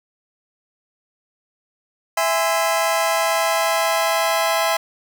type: chord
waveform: sawtooth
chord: E augmented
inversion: none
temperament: just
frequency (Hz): 659.3 / 824.1 / 1030.1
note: E5 / G#5 / B#5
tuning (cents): 0 / -14 / -27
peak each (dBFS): -16 / -19 / -19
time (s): 2.17-4.77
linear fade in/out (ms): 5
effects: none